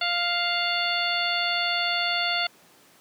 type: harmonic tone with a mistuned harmonic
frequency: 698.5 Hz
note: F5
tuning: in tune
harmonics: 1 / 2 / 3 / 4 / 5 / 6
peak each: -30 / -30 / -30 / -30 / -30 / -30 dBFS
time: 0.01-2.47 s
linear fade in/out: 5 ms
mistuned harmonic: 6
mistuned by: +90 cents
effects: pink hiss -55 dBFS RMS until 3 s + high-pass 200 Hz 12 dB/octave